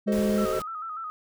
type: tone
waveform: sine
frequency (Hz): 207.7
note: G#3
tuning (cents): 0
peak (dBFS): -23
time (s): 0.06-0.46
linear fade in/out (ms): 20
type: chord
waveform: triangle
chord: F# diminished seventh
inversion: none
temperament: equal with one note detuned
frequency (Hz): 377.6 / 440 / 523.3 / 622.3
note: F#4 / A4 / C5 / Eb5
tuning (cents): +35 / 0 / 0 / 0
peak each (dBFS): -29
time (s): 0.07-0.6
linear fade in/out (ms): 10
type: noise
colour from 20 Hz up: pink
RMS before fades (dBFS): -38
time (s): 0.12-0.62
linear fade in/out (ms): 2
type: tone with vibrato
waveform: sine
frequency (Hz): 1291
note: E6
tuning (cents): -37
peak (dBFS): -32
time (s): 0.38-1.1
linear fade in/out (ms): 0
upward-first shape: square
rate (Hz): 6.8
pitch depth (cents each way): 55
effects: none